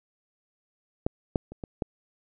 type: clicks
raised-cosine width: 2 ms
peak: -11 / -10 / -28 / -22 / -14 dBFS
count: 5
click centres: 1.065 / 1.358 / 1.52 / 1.638 / 1.822 s
effects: none